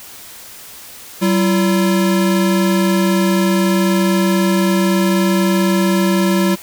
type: tone pair together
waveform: square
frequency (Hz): 190.8 / 339.3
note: G3 / F4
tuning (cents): -47 / -50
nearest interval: minor seventh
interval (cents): 997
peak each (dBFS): -14 / -18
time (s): 1.21-6.56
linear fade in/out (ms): 20
effects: white hiss -36 dBFS RMS until 6.62 s